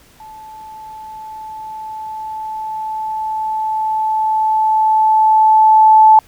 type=tone with level ramp; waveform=sine; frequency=871 Hz; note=A5; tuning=18 cents flat; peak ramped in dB=-33 to -3 dBFS; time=0.2-6.19 s; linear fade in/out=2 ms; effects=pink hiss -48 dBFS RMS until 6.27 s